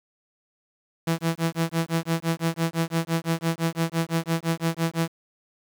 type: tone with tremolo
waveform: sawtooth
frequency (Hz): 165.1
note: E3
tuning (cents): +3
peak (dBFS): -16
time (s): 1.07-5.08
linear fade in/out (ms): 5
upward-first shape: sine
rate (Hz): 5.9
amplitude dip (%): 100
effects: 8-bit